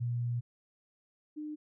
sine tone pair in turn, 120.1 / 302.6 Hz, B2 / D#4, -48 / -48 cents, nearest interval octave + major third, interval 1600 cents, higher second, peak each -30 / -37 dBFS, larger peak first, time 0-0.41 / 1.36-1.56 s, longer first, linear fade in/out 20 ms, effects none

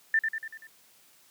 sine tone with echo, 1783 Hz, A6, 22 cents sharp, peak -20 dBFS, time 0.14-0.19 s, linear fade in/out 2 ms, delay 96 ms, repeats 5, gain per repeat -5 dB, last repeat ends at 0.67 s, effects white hiss -60 dBFS RMS until 1.3 s + high-pass 100 Hz 12 dB/octave

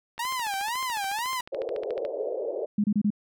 click train, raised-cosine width 0.3 ms, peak -25 dBFS, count 27, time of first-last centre 0.18-2.051 s, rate 13.9 Hz
sawtooth tone with vibrato, 903 Hz, A5, 45 cents sharp, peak -24 dBFS, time 0.19-1.41 s, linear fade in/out 5 ms, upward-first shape sine, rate 2 Hz, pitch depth 260 cents each way
white band-pass noise, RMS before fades -31 dBFS, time 1.52-2.66 s, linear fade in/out 10 ms, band 410 to 570 Hz, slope 48 dB/octave
sine tone bursts, 207.7 Hz, G#3, in tune, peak -20 dBFS, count 4, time 2.78-3.104 s, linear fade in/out 5 ms, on 60 ms, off 28 ms
effects none

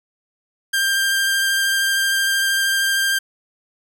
sawtooth tone with vibrato, 1589 Hz, G6, 23 cents sharp, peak -13 dBFS, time 0.73-3.19 s, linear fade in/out 10 ms, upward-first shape sine, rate 13 Hz, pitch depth 11 cents each way, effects none

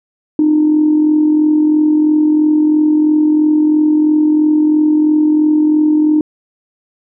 sine tone with amplitude modulation, 305 Hz, D#4, 34 cents flat, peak -5 dBFS, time 0.39-6.21 s, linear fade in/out 2 ms, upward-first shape sine, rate 43 Hz, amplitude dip 45%, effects tanh soft clip ceiling -2 dBFS

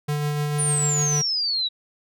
square tone with tremolo, 147.7 Hz, D3, 10 cents sharp, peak -22 dBFS, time 0.08-1.22 s, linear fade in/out 10 ms, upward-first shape sine, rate 6.7 Hz, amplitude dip 25%
sine exponential sweep, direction down, 9560 to 3823 Hz, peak -21 dBFS, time 0.58-1.69 s, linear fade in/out 20 ms
effects none

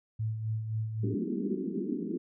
sine tone with tremolo, 110 Hz, A2, in tune, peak -28 dBFS, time 0.19-1.15 s, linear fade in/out 10 ms, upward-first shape sine, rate 3.8 Hz, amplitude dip 50%
pink band-pass noise, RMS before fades -33 dBFS, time 1.03-2.18 s, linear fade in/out 10 ms, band 180 to 410 Hz, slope 96 dB/octave
effects none

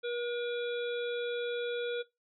harmonic tone with a mistuned harmonic, 480 Hz, B4, 49 cents flat, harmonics 1 / 3 / 5 / 7 / 8, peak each -33 / -41 / -47 / -45 / -49 dBFS, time 0.03-2.03 s, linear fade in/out 20 ms, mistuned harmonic 7, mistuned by +25 cents, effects noise-tail reverb RT60 0.2 s tail -19 dB re dry

